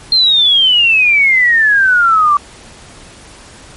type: exponential sweep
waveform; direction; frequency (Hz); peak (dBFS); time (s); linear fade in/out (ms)
sine; down; 4210 to 1149; -6; 0.12-2.37; 2
effects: pink hiss -37 dBFS RMS until 3.76 s + MP3 48 kbps